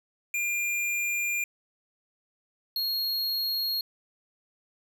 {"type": "tone pair in turn", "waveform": "square", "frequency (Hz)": [2400, 4284], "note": ["D7", "C8"], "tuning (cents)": [37, 40], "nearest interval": "minor seventh", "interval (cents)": 1003, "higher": "second", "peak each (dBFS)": [-27, -27], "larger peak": "neither", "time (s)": [[0.34, 1.44], [2.76, 3.81]], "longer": "first", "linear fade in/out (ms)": 2, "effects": []}